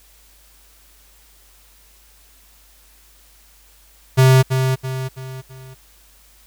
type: tone with echo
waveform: square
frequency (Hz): 130.81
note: C3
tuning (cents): 0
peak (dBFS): -9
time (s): 4.17-4.43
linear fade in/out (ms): 20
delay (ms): 330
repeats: 4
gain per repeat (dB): -7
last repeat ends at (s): 5.75
effects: added 50 Hz sine -52 dBFS peak until 6.46 s + white hiss -52 dBFS RMS until 6.46 s